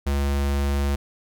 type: tone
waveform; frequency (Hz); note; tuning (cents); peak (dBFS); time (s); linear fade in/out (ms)
square; 70.2; C#2; +22; -21; 0.06-0.96; 10
effects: none